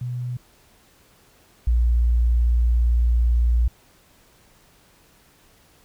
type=tone pair in turn; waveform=sine; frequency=123.47 / 58.93 Hz; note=B2 / A#1; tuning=0 / +19 cents; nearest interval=octave + minor second; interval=1281 cents; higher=first; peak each=-25 / -15 dBFS; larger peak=second; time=0.01-0.37 / 1.67-3.68 s; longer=second; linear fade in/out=5 ms; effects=pink hiss -56 dBFS RMS until 5.84 s